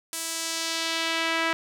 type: tone with band-pass filter sweep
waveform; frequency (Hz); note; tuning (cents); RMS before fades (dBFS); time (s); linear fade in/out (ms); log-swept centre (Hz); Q
sawtooth; 328.1; E4; -8; -28; 0.13-1.53; 0; 9500 to 1900; 1.1
effects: none